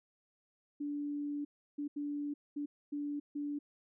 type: tone bursts at uneven times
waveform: sine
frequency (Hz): 290.5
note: D4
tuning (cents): -19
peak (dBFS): -35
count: 6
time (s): 0.8-1.45 / 1.78-1.88 / 1.96-2.34 / 2.56-2.66 / 2.92-3.2 / 3.35-3.59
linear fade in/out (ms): 10
effects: none